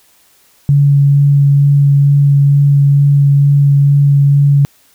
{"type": "tone with vibrato", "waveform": "sine", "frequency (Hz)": 141.6, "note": "C#3", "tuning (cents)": 37, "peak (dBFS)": -5, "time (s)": [0.69, 4.65], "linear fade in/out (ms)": 0, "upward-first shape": "sine", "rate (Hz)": 2.2, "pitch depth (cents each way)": 9, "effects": ["white hiss -50 dBFS RMS until 4.94 s"]}